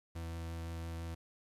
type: tone with vibrato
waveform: 40% pulse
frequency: 83 Hz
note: E2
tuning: 12 cents sharp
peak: -39 dBFS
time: 0.15-1.15 s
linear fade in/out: 10 ms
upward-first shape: sine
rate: 5.9 Hz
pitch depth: 10 cents each way
effects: resampled to 32000 Hz + 11-bit